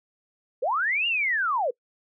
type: linear two-way sweep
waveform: sine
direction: up then down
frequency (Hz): 440 to 2860 to 440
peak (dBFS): -22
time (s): 0.62-1.71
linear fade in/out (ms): 10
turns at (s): 1.07
effects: noise-tail reverb RT60 0.1 s tail -24 dB re dry